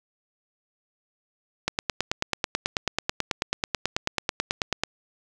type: click train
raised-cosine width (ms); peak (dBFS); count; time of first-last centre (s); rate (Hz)
0.2; -6; 30; 1.68-4.836; 9.19
effects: none